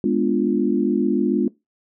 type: chord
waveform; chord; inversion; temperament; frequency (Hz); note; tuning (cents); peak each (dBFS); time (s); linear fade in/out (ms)
sine; G# diminished seventh; none; equal; 207.7 / 246.9 / 293.7 / 349.2; G#3 / B3 / D4 / F4; 0 / 0 / 0 / 0; -22; 0.04-1.48; 2
effects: noise-tail reverb RT60 0.2 s tail -20 dB re dry